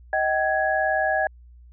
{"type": "tone cluster", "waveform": "sine", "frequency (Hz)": [629, 767, 1667], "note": ["D#5", "G5", "G#6"], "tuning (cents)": [19, -38, 6], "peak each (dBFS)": -24, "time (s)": [0.13, 1.27], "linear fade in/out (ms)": 2, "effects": ["added 60 Hz sine -45 dBFS peak until 1.72 s"]}